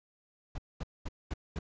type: noise bursts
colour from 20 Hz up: brown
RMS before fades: -35 dBFS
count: 5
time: 0.55-1.59 s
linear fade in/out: 5 ms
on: 32 ms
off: 220 ms
effects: resampled to 16000 Hz